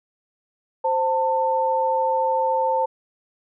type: tone pair together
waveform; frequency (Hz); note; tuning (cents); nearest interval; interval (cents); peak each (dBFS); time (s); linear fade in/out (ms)
sine; 523.3 / 893.2; C5 / A5; 0 / +26; major sixth; 926; -22 / -20; 0.84-2.86; 10
effects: none